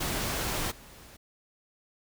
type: noise with level steps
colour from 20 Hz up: pink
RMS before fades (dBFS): -31 / -51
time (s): 0-1.17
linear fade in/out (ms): 10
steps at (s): 0.7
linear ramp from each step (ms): 20
effects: none